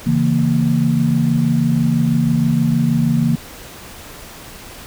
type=chord; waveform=sine; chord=A# diminished; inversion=first; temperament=equal with one note detuned; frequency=138.59 / 164.81 / 231.7 Hz; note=C#3 / E3 / A#3; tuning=0 / 0 / -10 cents; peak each=-18 / -17 / -16 dBFS; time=0.06-3.36 s; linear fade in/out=10 ms; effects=pink hiss -36 dBFS RMS until 4.86 s